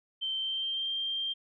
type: tone with pitch glide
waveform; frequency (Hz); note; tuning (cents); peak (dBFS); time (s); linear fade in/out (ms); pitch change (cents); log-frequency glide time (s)
sine; 3115 to 3175; G7 to G7; -12 to +21; -30; 0.21-1.34; 20; +33; 0.37-0.91
effects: none